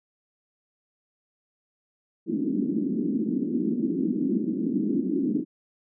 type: band-pass noise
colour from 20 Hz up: white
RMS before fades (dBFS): -26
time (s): 2.26-5.45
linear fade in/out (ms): 50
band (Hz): 190 to 330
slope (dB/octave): 48
effects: none